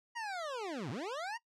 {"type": "linear two-way sweep", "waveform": "25% pulse", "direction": "down then up", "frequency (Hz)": [965, 107.1, 965], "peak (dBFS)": -34, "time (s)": [0.15, 1.38], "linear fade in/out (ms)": 20, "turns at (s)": 0.9, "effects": ["noise-tail reverb RT60 0.1 s tail -20 dB re dry", "low-pass 6000 Hz 12 dB/octave"]}